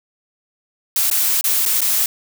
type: noise with dropouts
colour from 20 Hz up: blue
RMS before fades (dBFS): -17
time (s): 0.96-2.06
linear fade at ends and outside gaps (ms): 2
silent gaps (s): 1.101-1.112 / 1.411-1.441 / 1.654-1.66 / 1.807-1.816
effects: none